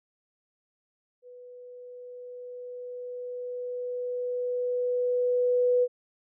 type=tone with level ramp; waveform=sine; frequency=493.9 Hz; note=B4; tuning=in tune; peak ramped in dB=-45 to -19 dBFS; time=1.22-5.88 s; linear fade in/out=50 ms; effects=none